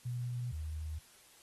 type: tone pair in turn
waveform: sine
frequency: 122.3 / 77.76 Hz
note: B2 / D#2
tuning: -16 / 0 cents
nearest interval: minor sixth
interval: 784 cents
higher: first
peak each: -35 / -37 dBFS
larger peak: first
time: 0.05-0.52 / 0.52-0.99 s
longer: neither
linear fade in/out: 10 ms
effects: white hiss -61 dBFS RMS until 1.42 s + AAC 32 kbps